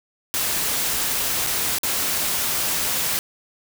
white noise with dropouts, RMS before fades -23 dBFS, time 0.34-3.19 s, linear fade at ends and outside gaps 0 ms, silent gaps 1.465-1.47 / 1.785-1.833 s, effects none

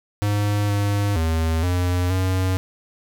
square tone with pitch steps, 103.1 / 101.8 / 80.9 / 89.5 / 93.3 Hz, G#2 / G#2 / E2 / F2 / F#2, -12 / -34 / -32 / +43 / +15 cents, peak -19 dBFS, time 0.22-2.57 s, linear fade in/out 0 ms, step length 470 ms, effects none

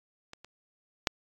clicks, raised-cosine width 0.2 ms, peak -26 / -30 / -7 dBFS, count 3, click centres 0.334 / 0.446 / 1.072 s, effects AAC 64 kbps

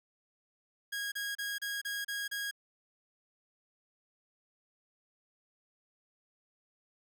sawtooth tone bursts, 1641 Hz, G#6, 21 cents flat, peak -31 dBFS, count 7, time 0.92-2.512 s, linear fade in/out 10 ms, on 200 ms, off 32 ms, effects none

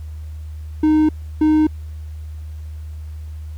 triangle tone pair in turn, 308.5 / 308.5 Hz, D#4 / D#4, -15 / -15 cents, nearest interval unison, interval 0 cents, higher neither, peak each -9 dBFS, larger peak neither, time 0.83-1.09 / 1.41-1.67 s, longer neither, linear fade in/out 5 ms, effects added 77 Hz sine -28 dBFS peak until 3.57 s + pink hiss -54 dBFS RMS until 3.57 s

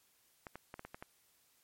clicks, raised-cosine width 0.5 ms, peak -30 dBFS, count 7, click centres 0.468 / 0.556 / 0.741 / 0.794 / 0.85 / 0.945 / 1.025 s, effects white hiss -71 dBFS RMS until 1.63 s + MP3 64 kbps

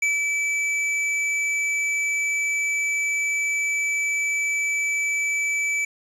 square tone with ADSR envelope, 2307 Hz, D7, 31 cents flat, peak -19 dBFS, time 0.02-5.85 s, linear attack 6 ms, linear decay 160 ms, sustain -3 dB, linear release 5 ms, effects resampled to 24000 Hz + 8-bit

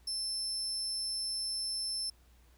35% pulse tone, 5300 Hz, E8, 9 cents sharp, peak -31 dBFS, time 0.07-2.1 s, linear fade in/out 5 ms, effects added 60 Hz sine -60 dBFS peak until 2.57 s + pink hiss -68 dBFS RMS until 2.57 s

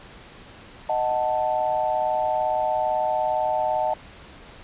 sine chord, D# diminished, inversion none, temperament equal, 622.3 / 740 / 880 Hz, D#5 / F#5 / A5, 0 / 0 / 0 cents, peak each -25 dBFS, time 0.89-3.94 s, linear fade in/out 5 ms, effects pink hiss -45 dBFS RMS until 4.63 s + resampled to 8000 Hz

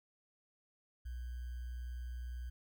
sine tone with sample-and-hold, 61.1 Hz, B1, 18 cents flat, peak -40 dBFS, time 1.05-2.5 s, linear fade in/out 10 ms, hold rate 1575 Hz, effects none

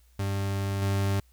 40% pulse tone with level steps, 98.6 Hz, G2, 11 cents sharp, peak -26 / -23 dBFS, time 0.19-1.2 s, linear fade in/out 5 ms, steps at 0.82 s, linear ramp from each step 2 ms, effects added 60 Hz sine -57 dBFS peak until 1.32 s + white hiss -67 dBFS RMS until 1.32 s

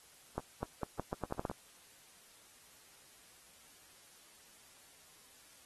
accelerating click train, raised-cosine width 1 ms, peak -22 dBFS, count 10, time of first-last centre 0.38-1.498 s, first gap 250 ms, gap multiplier 0.81, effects white hiss -61 dBFS RMS until 5.65 s + AAC 32 kbps

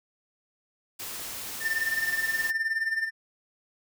white noise, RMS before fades -37 dBFS, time 0.99-2.51 s, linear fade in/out 10 ms
triangle tone with tremolo, 1794 Hz, A6, 33 cents sharp, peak -21 dBFS, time 1.6-3.11 s, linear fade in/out 50 ms, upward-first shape sine, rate 19 Hz, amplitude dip 70%
effects none

